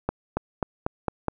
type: accelerating click train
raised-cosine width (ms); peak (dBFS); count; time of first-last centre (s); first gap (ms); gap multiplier
1; -10; 6; 0.09-1.283; 280; 0.92
effects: none